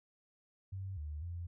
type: tone with pitch steps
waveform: sine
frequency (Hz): 95.9 / 74.9 / 86.3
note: G2 / D2 / F2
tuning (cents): -37 / +35 / -20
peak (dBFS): -39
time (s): 0.72-1.47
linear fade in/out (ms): 10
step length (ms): 250
effects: none